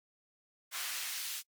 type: noise with high-pass filter sweep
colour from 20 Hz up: pink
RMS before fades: -39 dBFS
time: 0.71-1.43 s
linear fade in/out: 50 ms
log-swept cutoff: 1500 to 3300 Hz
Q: 0.77
effects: noise-tail reverb RT60 0.1 s tail -26 dB re dry + Opus 48 kbps